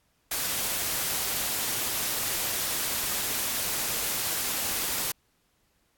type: noise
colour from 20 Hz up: white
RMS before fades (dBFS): -29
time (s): 0.31-5.12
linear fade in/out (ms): 5
effects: pink hiss -70 dBFS RMS until 5.97 s + AAC 64 kbps